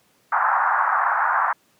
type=band-pass noise; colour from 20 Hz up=pink; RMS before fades=-20 dBFS; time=0.32-1.53 s; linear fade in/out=5 ms; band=790 to 1600 Hz; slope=48 dB/octave; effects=pink hiss -61 dBFS RMS until 1.79 s + high-pass 150 Hz 12 dB/octave